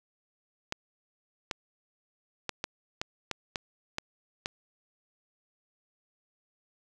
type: clicks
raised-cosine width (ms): 0.2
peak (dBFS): -14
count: 9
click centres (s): 0.724 / 1.512 / 2.493 / 2.641 / 3.015 / 3.313 / 3.558 / 3.984 / 4.459
effects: none